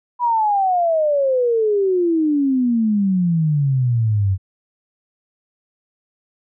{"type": "exponential sweep", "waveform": "sine", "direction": "down", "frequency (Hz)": [987.8, 92.7], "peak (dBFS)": -14, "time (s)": [0.19, 4.38], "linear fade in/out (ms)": 50, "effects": []}